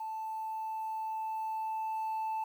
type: tone with level ramp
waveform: sine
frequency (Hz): 880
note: A5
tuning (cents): 0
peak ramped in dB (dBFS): -35 to -29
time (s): 0-2.44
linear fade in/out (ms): 5
effects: tanh soft clip ceiling -31 dBFS + 10-bit

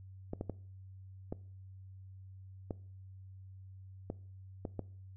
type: clicks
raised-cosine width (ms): 2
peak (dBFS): -24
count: 8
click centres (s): 0.334 / 0.411 / 0.497 / 1.325 / 2.708 / 4.101 / 4.652 / 4.793
effects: noise-tail reverb RT60 0.5 s tail -21 dB re dry + added 95 Hz sine -49 dBFS peak until 5.16 s

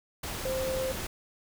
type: tone in noise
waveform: sine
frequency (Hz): 523.3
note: C5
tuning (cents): 0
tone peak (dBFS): -29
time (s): 0.45-0.92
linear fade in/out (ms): 5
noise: pink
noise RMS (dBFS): -36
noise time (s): 0.23-1.07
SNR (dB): +4
effects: none

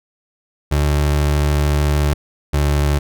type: tone pair in turn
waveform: 30% pulse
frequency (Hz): 73.42 / 72.58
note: D2 / D2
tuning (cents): 0 / -20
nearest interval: unison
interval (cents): 20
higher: first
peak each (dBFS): -11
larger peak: neither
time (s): 0.71-2.14 / 2.53-2.99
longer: first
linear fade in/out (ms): 10
effects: none

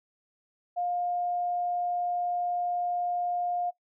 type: tone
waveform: sine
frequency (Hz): 708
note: F5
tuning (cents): +23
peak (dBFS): -27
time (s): 0.76-3.71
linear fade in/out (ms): 20
effects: noise-tail reverb RT60 0.1 s tail -17 dB re dry

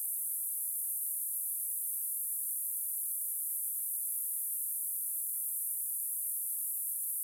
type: band-pass noise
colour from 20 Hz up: white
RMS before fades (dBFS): -36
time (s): 0-7.23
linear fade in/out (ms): 0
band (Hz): 9800 to 13000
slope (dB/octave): 48
effects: none

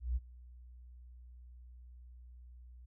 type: tone with ADSR envelope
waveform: sine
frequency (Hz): 61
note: B1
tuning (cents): -21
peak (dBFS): -29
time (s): 0-2.86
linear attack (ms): 160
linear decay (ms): 32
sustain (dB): -22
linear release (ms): 11
effects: none

